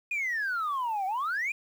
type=exponential two-way sweep; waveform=sine; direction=down then up; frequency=2489 to 740 to 2489 Hz; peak=-26 dBFS; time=0.11-1.52 s; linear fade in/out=5 ms; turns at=1.06 s; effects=tanh soft clip ceiling -25 dBFS + 9-bit